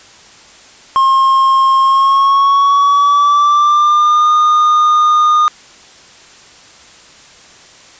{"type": "tone with pitch glide", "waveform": "triangle", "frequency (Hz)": [1070, 1222], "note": ["C6", "D#6"], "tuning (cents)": [38, -32], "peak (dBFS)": -5, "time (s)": [0.96, 5.48], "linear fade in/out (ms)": 0, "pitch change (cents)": 230, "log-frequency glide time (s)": [1.8, 4.31], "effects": ["white hiss -40 dBFS RMS until 7.99 s", "resampled to 16000 Hz"]}